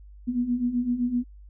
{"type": "beating tone pair", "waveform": "sine", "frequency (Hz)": [238.7, 246.5], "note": ["A#3", "B3"], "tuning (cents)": [41, -3], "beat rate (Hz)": 7.8, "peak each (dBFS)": [-29, -24], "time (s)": [0.27, 1.24], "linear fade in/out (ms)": 20, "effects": ["added 50 Hz sine -44 dBFS peak until 1.49 s"]}